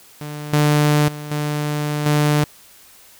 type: tone with level steps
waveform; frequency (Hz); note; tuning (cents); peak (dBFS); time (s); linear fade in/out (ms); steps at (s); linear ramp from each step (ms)
sawtooth; 148.7; D3; +22; -24 / -9 / -25 / -16 / -10; 0.21-2.44; 2; 0.53 / 1.08 / 1.31 / 2.06; 2
effects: white hiss -47 dBFS RMS until 3.19 s